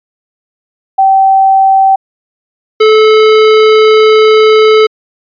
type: tone pair in turn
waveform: sine / square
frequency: 773 / 433.8 Hz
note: G5 / A4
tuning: -24 / -25 cents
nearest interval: minor seventh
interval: 1001 cents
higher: first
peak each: -3 dBFS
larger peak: neither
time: 0.98-1.96 / 2.8-4.87 s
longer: second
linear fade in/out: 10 ms
effects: resampled to 11025 Hz